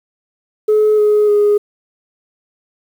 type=tone with pitch steps; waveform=sine; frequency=427.1 / 420.5 / 414 Hz; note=G#4 / G#4 / G#4; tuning=+48 / +22 / -5 cents; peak=-7 dBFS; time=0.68-1.58 s; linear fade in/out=10 ms; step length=300 ms; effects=tanh soft clip ceiling -6 dBFS + 7-bit